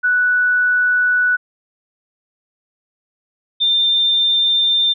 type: tone pair in turn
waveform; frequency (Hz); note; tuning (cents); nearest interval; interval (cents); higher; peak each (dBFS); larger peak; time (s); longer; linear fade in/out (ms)
sine; 1480 / 3594; F#6 / A7; 0 / +36; octave + minor third; 1536; second; -12; neither; 0.03-1.37 / 3.6-4.94; neither; 20
effects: none